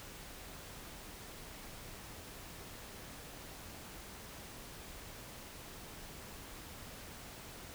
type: silence
effects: pink hiss -50 dBFS RMS until 7.74 s